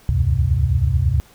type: tone cluster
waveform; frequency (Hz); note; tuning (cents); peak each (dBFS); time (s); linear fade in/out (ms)
sine; 69.2 / 78.4 / 94.6 / 127.6; C#2 / D#2 / F#2 / C3; -2 / +14 / +39 / -43; -20; 0.09-1.2; 0
effects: pink hiss -50 dBFS RMS until 1.34 s